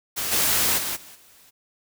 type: noise with level steps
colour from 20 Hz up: white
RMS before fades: -27 / -21 / -28 / -45 / -53 dBFS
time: 0.16-1.51 s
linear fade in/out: 20 ms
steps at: 0.31 / 0.77 / 0.95 / 1.14 s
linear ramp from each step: 20 ms
effects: none